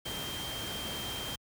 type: tone in noise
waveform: sine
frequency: 3164 Hz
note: G7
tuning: 15 cents sharp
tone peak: -39 dBFS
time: 0.05-1.36 s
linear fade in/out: 10 ms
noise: pink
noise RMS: -39 dBFS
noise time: 0.05-1.36 s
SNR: -3 dB
effects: high-pass 60 Hz 12 dB/octave